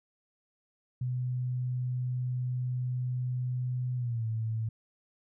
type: tone with pitch glide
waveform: sine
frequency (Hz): 125.5 to 111.81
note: B2 to A2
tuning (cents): +28 to +28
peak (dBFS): -29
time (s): 1.01-4.69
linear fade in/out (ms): 5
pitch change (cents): -200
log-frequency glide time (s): 3.96-4.26
effects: none